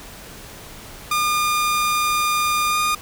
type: tone with pitch glide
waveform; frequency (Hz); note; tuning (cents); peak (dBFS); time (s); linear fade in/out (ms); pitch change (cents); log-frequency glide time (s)
sawtooth; 1210 to 1219.8; D#6 to D#6; -49 to -35; -14; 1.11-2.95; 5; +14; 2.69-2.78
effects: pink hiss -39 dBFS RMS until 3.01 s